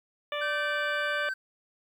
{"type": "harmonic tone", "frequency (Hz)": 587, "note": "D5", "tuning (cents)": -1, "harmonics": [1, 2, 3, 4, 5, 6], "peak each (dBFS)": [-33, -36, -38, -39, -40, -41], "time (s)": [0.32, 1.29], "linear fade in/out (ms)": 2}
{"type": "tone", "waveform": "triangle", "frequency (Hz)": 1543, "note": "G6", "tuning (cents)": -28, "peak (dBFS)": -28, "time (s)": [0.41, 1.34], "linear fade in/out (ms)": 10}
{"effects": ["10-bit"]}